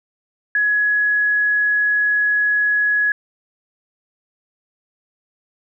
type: tone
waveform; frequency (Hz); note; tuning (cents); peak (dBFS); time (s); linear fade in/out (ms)
sine; 1681; G#6; +20; -14; 0.55-3.12; 2
effects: none